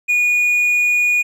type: tone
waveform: triangle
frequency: 2451 Hz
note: D#7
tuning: 27 cents flat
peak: -11 dBFS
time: 0.08-1.23 s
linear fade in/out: 20 ms
effects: none